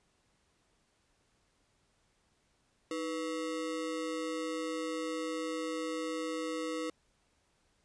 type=ring-modulated tone; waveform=square; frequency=403.5 Hz; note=G#4; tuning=50 cents flat; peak=-32 dBFS; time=2.91-6.9 s; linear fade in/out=2 ms; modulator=89.4 Hz; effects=pink hiss -73 dBFS RMS until 7.84 s + resampled to 22050 Hz